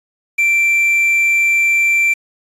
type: tone with quantisation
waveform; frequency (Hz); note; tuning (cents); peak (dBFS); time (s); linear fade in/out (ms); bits
triangle; 2349; D7; 0; -9; 0.38-2.14; 10; 6
effects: resampled to 32000 Hz